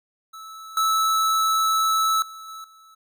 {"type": "tone with level steps", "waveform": "square", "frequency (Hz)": 1308, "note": "E6", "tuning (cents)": -14, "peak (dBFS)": [-38, -19, -38, -36, -49], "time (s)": [0.33, 2.95], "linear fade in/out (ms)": 10, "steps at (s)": [0.77, 2.22, 2.48, 2.64], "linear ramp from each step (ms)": 2, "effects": []}